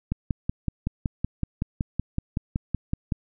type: click train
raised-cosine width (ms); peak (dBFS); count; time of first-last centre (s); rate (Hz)
5; -12; 17; 0.12-3.122; 5.33
effects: none